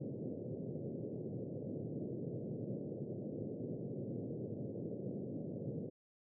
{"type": "band-pass noise", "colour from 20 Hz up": "pink", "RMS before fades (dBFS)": -43, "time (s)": [0, 5.9], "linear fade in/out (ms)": 20, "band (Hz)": [110, 540], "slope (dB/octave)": 48, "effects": []}